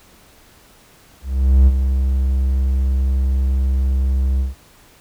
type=tone with ADSR envelope; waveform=triangle; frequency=66 Hz; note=C2; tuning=16 cents sharp; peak=-4 dBFS; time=1.22-4.55 s; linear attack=450 ms; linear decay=38 ms; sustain=-8 dB; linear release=150 ms; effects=pink hiss -49 dBFS RMS until 5 s